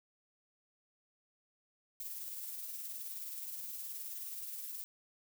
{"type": "noise with tremolo", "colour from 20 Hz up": "violet", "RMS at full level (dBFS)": -42, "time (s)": [2, 4.84], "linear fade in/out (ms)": 0, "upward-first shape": "triangle", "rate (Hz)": 19, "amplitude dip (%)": 40, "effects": []}